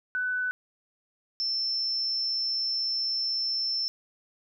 sine tone pair in turn, 1498 / 5338 Hz, F#6 / E8, +21 / +21 cents, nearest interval octave + minor seventh, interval 2200 cents, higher second, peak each -26 dBFS, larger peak neither, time 0.15-0.51 / 1.4-3.88 s, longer second, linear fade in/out 0 ms, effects none

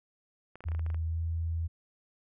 clicks, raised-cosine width 0.5 ms, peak -32 dBFS, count 10, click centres 0.556 / 0.606 / 0.64 / 0.686 / 0.718 / 0.749 / 0.794 / 0.864 / 0.902 / 0.945 s
sine tone with pitch glide, 81.1 to 82.52 Hz, E2 to E2, -28 to +2 cents, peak -29 dBFS, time 0.65-1.68 s, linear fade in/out 20 ms, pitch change +30 cents, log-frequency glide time 1.05-1.2 s
effects none

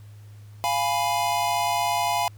square chord, F diminished, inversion none, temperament equal, 698.5 / 830.6 / 987.8 Hz, F5 / Ab5 / Cb6, 0 / 0 / 0 cents, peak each -27 dBFS, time 0.64-2.28 s, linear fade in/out 0 ms, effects added 104 Hz sine -42 dBFS peak until 2.37 s + pink hiss -59 dBFS RMS until 2.37 s

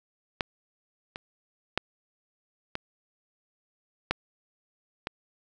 clicks, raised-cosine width 0.3 ms, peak -10 / -20 / -8 / -15 / -8 / -15 dBFS, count 6, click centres 0.408 / 1.159 / 1.776 / 2.754 / 4.11 / 5.071 s, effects none

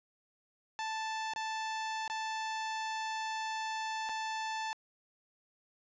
sawtooth tone with dropouts, 880 Hz, A5, in tune, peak -31 dBFS, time 0.79-4.73 s, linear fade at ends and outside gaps 0 ms, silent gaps 1.336-1.361 / 2.078-2.099 / 4.09-4.094 s, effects resampled to 16000 Hz + 12-bit

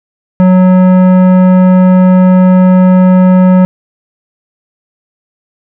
triangle tone with tanh clipping, 184.3 Hz, F#3, 7 cents flat, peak -4 dBFS, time 0.4-3.65 s, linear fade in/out 0 ms, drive 18 dB, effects none

